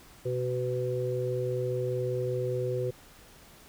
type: harmonic tone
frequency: 125.1 Hz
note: B2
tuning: 23 cents sharp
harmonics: 1 / 3 / 4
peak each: -32 / -32 / -32 dBFS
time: 0.25-2.91 s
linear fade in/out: 10 ms
effects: pink hiss -54 dBFS RMS until 3.68 s